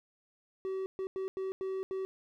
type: tone bursts at uneven times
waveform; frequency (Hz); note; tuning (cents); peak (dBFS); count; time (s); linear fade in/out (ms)
triangle; 381.2; G4; -48; -31; 6; 0.65-0.86 / 0.99-1.07 / 1.16-1.28 / 1.37-1.52 / 1.61-1.83 / 1.91-2.05; 0
effects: none